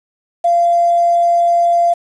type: tone with quantisation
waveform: sine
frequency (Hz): 689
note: F5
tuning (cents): -24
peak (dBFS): -9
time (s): 0.44-1.94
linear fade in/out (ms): 10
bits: 6
effects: resampled to 24000 Hz